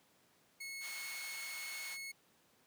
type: tone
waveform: sawtooth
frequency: 2187 Hz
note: C#7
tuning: 24 cents flat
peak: -40 dBFS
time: 0.6-2.12 s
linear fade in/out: 10 ms
type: high-pass noise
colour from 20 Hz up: pink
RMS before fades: -50 dBFS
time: 0.8-1.98 s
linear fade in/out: 50 ms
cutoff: 1300 Hz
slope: 12 dB/octave
effects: pink hiss -70 dBFS RMS until 2.66 s + high-pass 150 Hz 12 dB/octave